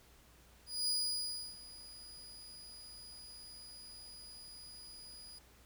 35% pulse tone with ADSR envelope, 4909 Hz, D#8, 24 cents flat, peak -30 dBFS, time 0.66-5.39 s, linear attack 220 ms, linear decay 670 ms, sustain -19 dB, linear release 9 ms, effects added 60 Hz sine -64 dBFS peak until 5.65 s + pink hiss -64 dBFS RMS until 5.65 s

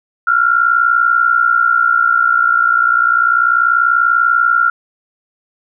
sine tone pair together, 1359 / 1419.3 Hz, F6 / F6, -48 / +28 cents, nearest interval minor second, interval 76 cents, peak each -12 dBFS, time 0.27-4.7 s, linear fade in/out 5 ms, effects none

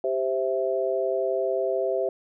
sine chord, C major, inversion second, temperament equal, 392 / 523.3 / 659.3 Hz, G4 / C5 / E5, 0 / 0 / 0 cents, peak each -27 dBFS, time 0.04-2.09 s, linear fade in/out 2 ms, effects none

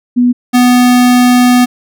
sine / square tone pair in turn, 245.2 / 247.3 Hz, B3 / B3, -12 / +3 cents, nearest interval unison, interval 15 cents, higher second, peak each -5 dBFS, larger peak neither, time 0.16-0.33 / 0.53-1.66 s, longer second, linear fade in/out 20 ms, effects none

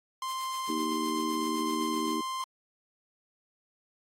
45% pulse tone, 1046.5 Hz, C6, in tune, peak -32 dBFS, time 0.22-2.44 s, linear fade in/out 2 ms
blue noise with tremolo, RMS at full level -43 dBFS, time 0.27-2.18 s, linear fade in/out 20 ms, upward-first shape sine, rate 7.8 Hz, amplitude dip 70%
harmonic tone, 78.4 Hz, D#2, 14 cents sharp, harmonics 3 / 4 / 5, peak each -35 / -32 / -37 dBFS, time 0.69-2.21 s, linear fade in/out 5 ms
effects low-pass 12000 Hz 12 dB/octave + AAC 48 kbps

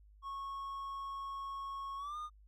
triangle tone with pitch glide, 1099 to 1219.4 Hz, C#6 to D#6, -15 to -35 cents, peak -38 dBFS, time 0.22-2.3 s, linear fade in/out 50 ms, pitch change +180 cents, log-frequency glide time 1.97-2.17 s, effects added 51 Hz sine -58 dBFS peak until 2.47 s

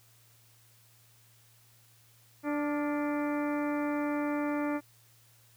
harmonic tone with a mistuned harmonic, 293.7 Hz, D4, in tune, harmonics 1 / 2 / 3 / 4 / 5 / 6 / 7 / 8, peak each -30 / -36 / -40 / -42 / -44 / -46 / -47 / -48 dBFS, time 2.43-4.81 s, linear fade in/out 50 ms, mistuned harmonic 5, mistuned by -57 cents, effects added 115 Hz sine -63 dBFS peak until 5.56 s + white hiss -63 dBFS RMS until 5.56 s

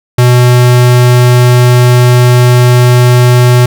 square tone, 123.47 Hz, B2, in tune, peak -3 dBFS, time 0.18-3.66 s, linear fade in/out 5 ms, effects none

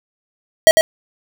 square tone with echo, 641 Hz, E5, 49 cents flat, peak -4 dBFS, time 0.67-0.71 s, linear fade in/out 0 ms, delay 100 ms, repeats 1, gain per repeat -5 dB, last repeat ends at 0.81 s, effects none

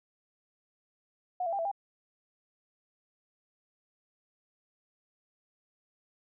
sine tone with pitch steps, 726 / 671 / 794 / 664 / 799 Hz, F#5 / E5 / G5 / E5 / G5, -33 / +31 / +22 / +12 / +33 cents, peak -29 dBFS, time 1.4-1.715 s, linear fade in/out 5 ms, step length 63 ms, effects none

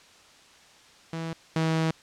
sawtooth tone pair in turn, 163.7 / 160.98 Hz, E3 / E3, -12 / -41 cents, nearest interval unison, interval 29 cents, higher first, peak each -27 / -19 dBFS, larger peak second, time 1.13-1.33 / 1.56-1.91 s, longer second, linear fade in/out 2 ms, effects white hiss -54 dBFS RMS until 2.02 s + low-pass 6000 Hz 12 dB/octave

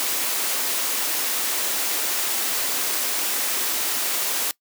white high-pass noise, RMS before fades -24 dBFS, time 0-4.51 s, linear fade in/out 0 ms, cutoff 250 Hz, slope 24 dB/octave, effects noise-tail reverb RT60 0.1 s tail -21 dB re dry

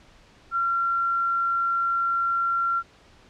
sine tone, 1370 Hz, F6, 34 cents flat, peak -21 dBFS, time 0.51-2.83 s, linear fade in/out 50 ms, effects pink hiss -54 dBFS RMS until 3.29 s + low-pass 5000 Hz 12 dB/octave

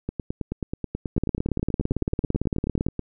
two click trains, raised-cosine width 3 ms, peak -14 / -10 dBFS, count 28 / 31, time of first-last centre 0.09-2.993 / 1.18-2.865 s, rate 9.3 / 17.8 Hz, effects none

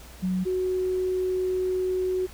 sine tone pair in turn, 185 / 370 Hz, F#3 / F#4, 0 / 0 cents, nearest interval octave, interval 1200 cents, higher second, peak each -23 dBFS, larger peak neither, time 0.22-0.45 / 0.45-2.27 s, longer second, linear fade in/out 20 ms, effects added 60 Hz sine -45 dBFS peak until 2.33 s + pink hiss -48 dBFS RMS until 2.33 s

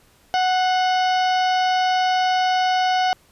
harmonic tone with a mistuned harmonic, 740 Hz, F#5, in tune, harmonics 1 / 2 / 3 / 4 / 5 / 6 / 7 / 8, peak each -17 / -27 / -32 / -29 / -37 / -35 / -35 / -41 dBFS, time 0.34-3.13 s, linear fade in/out 0 ms, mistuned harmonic 3, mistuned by -50 cents, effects pink hiss -56 dBFS RMS until 3.31 s + resampled to 32000 Hz

